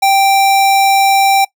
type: tone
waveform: square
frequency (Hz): 784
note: G5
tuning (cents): 0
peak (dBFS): -8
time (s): 0.02-1.45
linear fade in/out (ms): 10
effects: noise-tail reverb RT60 0.1 s tail -21 dB re dry